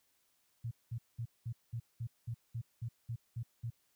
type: tone bursts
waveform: sine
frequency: 116.54 Hz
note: A#2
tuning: in tune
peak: -36 dBFS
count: 12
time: 0.64-3.704 s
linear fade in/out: 10 ms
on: 72 ms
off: 200 ms
effects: white hiss -75 dBFS RMS until 3.95 s